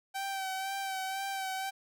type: tone with vibrato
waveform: sawtooth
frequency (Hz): 772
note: G5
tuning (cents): -27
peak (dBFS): -30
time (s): 0.14-1.71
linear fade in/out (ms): 20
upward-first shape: sine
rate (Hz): 2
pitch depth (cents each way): 30
effects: none